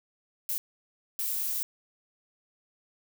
violet noise bursts at uneven times, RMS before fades -31 dBFS, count 2, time 0.49-0.58 / 1.19-1.63 s, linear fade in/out 0 ms, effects none

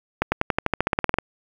accelerating click train, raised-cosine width 0.5 ms, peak -4 dBFS, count 15, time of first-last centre 0.22-1.186 s, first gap 100 ms, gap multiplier 0.94, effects 7-bit

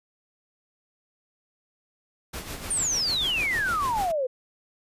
pink noise with tremolo, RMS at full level -34 dBFS, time 2.33-4.12 s, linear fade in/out 10 ms, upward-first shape sine, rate 6.7 Hz, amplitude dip 55%
sine exponential sweep, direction down, 9290 to 492.1 Hz, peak -23 dBFS, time 2.7-4.27 s, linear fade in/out 10 ms
effects resampled to 32000 Hz

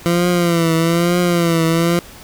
20% pulse tone with vibrato, 170 Hz, F3, 46 cents flat, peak -8 dBFS, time 0.06-1.99 s, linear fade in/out 0 ms, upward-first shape triangle, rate 1.1 Hz, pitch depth 80 cents each way, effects pink hiss -39 dBFS RMS until 2.23 s

